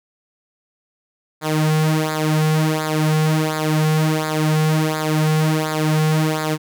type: tone with flanger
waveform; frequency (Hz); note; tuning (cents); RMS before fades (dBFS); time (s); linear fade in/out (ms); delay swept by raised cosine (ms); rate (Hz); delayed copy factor
sawtooth; 155.56; D#3; 0; -18; 1.41-6.58; 50; 0.34 to 3.34; 1.4; -0.75
effects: none